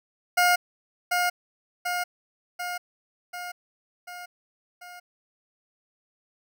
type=tone with echo; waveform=20% pulse; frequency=713 Hz; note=F5; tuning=36 cents sharp; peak=-13 dBFS; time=0.37-0.56 s; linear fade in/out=10 ms; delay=740 ms; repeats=6; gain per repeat=-4 dB; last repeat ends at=5 s; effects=none